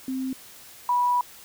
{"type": "tone pair in turn", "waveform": "sine", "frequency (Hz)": [261.6, 978.9], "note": ["C4", "B5"], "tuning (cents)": [0, -16], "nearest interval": "octave + major seventh", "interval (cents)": 2284, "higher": "second", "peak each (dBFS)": [-26, -19], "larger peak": "second", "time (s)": [[0.08, 0.33], [0.89, 1.21]], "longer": "second", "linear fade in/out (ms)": 2, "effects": ["white hiss -47 dBFS RMS until 1.44 s"]}